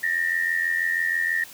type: tone pair together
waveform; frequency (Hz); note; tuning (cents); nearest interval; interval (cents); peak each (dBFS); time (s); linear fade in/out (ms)
sine; 1798 / 1884.2; A6 / A#6; +37 / +18; minor second; 81; -24; 0.03-1.44; 5
effects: white hiss -44 dBFS RMS until 1.53 s